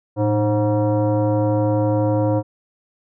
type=tone with frequency modulation; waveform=sine; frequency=111 Hz; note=A2; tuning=16 cents sharp; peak=-15 dBFS; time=0.16-2.43 s; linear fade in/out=50 ms; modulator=419 Hz; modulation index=1.3; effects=none